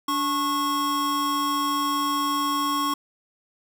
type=tone pair together; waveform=square; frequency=290 / 1094.9 Hz; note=D4 / C#6; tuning=-22 / -22 cents; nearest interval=octave + major seventh; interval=2300 cents; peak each=-29 / -24 dBFS; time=0.08-2.94 s; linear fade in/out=5 ms; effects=none